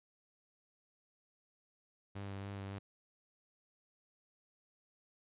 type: tone with vibrato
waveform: sawtooth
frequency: 98.9 Hz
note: G2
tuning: 16 cents sharp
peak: -38 dBFS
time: 2.15-2.79 s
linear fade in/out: 10 ms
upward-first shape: sine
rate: 3.5 Hz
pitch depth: 21 cents each way
effects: resampled to 8000 Hz